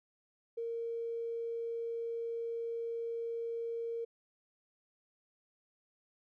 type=tone with tanh clipping; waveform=triangle; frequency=462.9 Hz; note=A#4; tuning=12 cents flat; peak=-35 dBFS; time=0.57-4.05 s; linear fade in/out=10 ms; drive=3 dB; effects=none